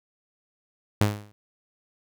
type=tone with exponential decay; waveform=sawtooth; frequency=103.83 Hz; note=G#2; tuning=in tune; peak=-12 dBFS; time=1.01-1.32 s; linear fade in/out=0 ms; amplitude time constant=67 ms; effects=none